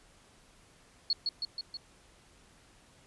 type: tone with echo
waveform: sine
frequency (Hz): 4350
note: C#8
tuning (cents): -33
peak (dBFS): -25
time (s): 1.1-1.13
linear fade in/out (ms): 2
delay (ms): 160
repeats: 4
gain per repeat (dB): -3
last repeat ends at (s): 1.77
effects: pink hiss -61 dBFS RMS until 3.06 s + resampled to 24000 Hz